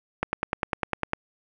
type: click train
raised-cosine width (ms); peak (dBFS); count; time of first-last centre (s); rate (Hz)
0.5; -9; 10; 0.23-1.134; 9.96
effects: none